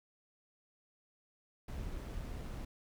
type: noise with amplitude modulation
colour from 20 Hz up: brown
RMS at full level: -41 dBFS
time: 1.68-2.65 s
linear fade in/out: 5 ms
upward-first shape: sine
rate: 131 Hz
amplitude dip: 25%
effects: none